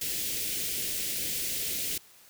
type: band-stop noise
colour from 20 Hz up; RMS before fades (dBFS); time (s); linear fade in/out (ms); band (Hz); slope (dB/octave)
white; -32; 0.01-1.98; 5; 500 to 2100; 24
effects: white hiss -56 dBFS RMS until 2.29 s